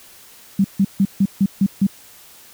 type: tone bursts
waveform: sine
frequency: 196 Hz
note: G3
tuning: in tune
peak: -11 dBFS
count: 7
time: 0.59-1.868 s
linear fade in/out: 5 ms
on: 54 ms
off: 150 ms
effects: white hiss -45 dBFS RMS until 2.53 s